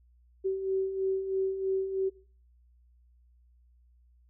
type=beating tone pair; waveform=sine; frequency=380.7 / 383.8 Hz; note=F#4 / G4; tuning=+49 / -37 cents; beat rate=3.1 Hz; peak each=-35 / -28 dBFS; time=0.44-2.1 s; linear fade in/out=20 ms; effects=noise-tail reverb RT60 0.4 s tail -19 dB re dry + added 60 Hz sine -59 dBFS peak until 4.29 s